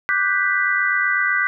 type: chord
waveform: sine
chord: G major seventh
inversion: second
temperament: equal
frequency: 1174.7 / 1480 / 1568 / 1975.5 Hz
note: D6 / F#6 / G6 / B6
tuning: 0 / 0 / 0 / 0 cents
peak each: -25 / -22 / -22 / -20 dBFS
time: 0.09-1.47 s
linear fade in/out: 0 ms
effects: none